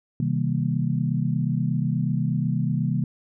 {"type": "chord", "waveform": "sine", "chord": "C minor seventh", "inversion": "none", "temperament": "equal with one note detuned", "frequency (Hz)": [130.81, 159.11, 196, 233.1], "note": ["C3", "Eb3", "G3", "Bb3"], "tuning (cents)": [0, 39, 0, 0], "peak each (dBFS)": [-25, -25, -29, -29], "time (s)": [0.2, 3.04], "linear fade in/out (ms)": 2, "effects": []}